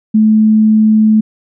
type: tone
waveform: sine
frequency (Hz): 216.7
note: A3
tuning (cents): -26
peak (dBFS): -5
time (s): 0.14-1.21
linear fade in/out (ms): 10
effects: none